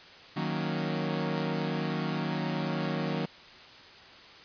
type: chord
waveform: sawtooth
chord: D# minor seventh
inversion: none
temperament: equal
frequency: 155.56 / 185 / 233.1 / 277.2 Hz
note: D#3 / F#3 / A#3 / C#4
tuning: 0 / 0 / 0 / 0 cents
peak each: -29 / -30 / -32 / -35 dBFS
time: 0.36-3.26 s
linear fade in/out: 10 ms
effects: white hiss -50 dBFS RMS until 4.44 s + resampled to 11025 Hz